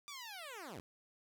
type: linear sweep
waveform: 10% pulse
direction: down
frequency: 1196 to 68.4 Hz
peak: -38 dBFS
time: 0.08-0.8 s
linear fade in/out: 0 ms
effects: none